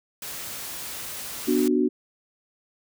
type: noise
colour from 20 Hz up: white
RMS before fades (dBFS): -35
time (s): 0.22-1.68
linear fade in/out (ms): 2
type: chord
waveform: sine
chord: B minor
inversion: none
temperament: just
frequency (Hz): 246.9 / 296.3 / 370.4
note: B3 / D4 / F#4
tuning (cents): 0 / +15 / +2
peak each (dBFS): -23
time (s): 1.47-1.89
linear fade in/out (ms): 20
effects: none